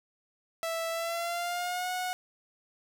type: tone with pitch glide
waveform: sawtooth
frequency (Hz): 659.3 to 731.5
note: E5 to F#5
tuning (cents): 0 to -20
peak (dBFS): -27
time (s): 0.63-2.13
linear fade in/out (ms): 0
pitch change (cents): +180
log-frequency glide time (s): 0.9-1.91
effects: 11-bit